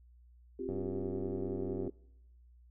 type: chord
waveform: sine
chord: C suspended fourth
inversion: none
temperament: equal with one note detuned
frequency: 261.6 / 351.5 / 392 Hz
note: C4 / F4 / G4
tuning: 0 / +11 / 0 cents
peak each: -42 / -41 / -39 dBFS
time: 0.59-1.9 s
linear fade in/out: 5 ms
type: click train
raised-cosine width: 2 ms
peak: -29 dBFS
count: 114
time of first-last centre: 0.69-1.876 s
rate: 95.3 Hz
effects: noise-tail reverb RT60 0.9 s tail -25 dB re dry + added 60 Hz sine -57 dBFS peak until 2.7 s